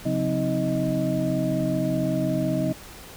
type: tone cluster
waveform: sine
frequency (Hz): 136.6 / 182.1 / 260.3 / 316.2 / 626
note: C#3 / F#3 / C4 / D#4 / D#5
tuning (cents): -25 / -27 / -9 / +28 / +10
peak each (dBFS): -28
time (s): 0.05-2.73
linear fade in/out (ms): 10
effects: pink hiss -43 dBFS RMS until 3.16 s